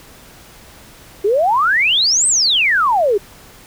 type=exponential two-way sweep; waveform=sine; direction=up then down; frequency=380.7 to 8520 to 380.7 Hz; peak=-11 dBFS; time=1.24-3.18 s; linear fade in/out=10 ms; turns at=2.27 s; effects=pink hiss -42 dBFS RMS until 3.66 s